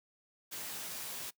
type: noise with comb filter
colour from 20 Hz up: white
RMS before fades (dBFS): -42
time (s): 0.51-1.31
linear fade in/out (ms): 20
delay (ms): 15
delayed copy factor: -0.55
effects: noise-tail reverb RT60 0.1 s tail -21 dB re dry + high-pass 100 Hz 12 dB/octave